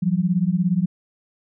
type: beating tone pair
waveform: sine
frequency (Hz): 170.8 / 187.8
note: F3 / F#3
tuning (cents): -38 / +26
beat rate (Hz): 17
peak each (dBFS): -20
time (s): 0.02-0.86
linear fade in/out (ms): 10
effects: none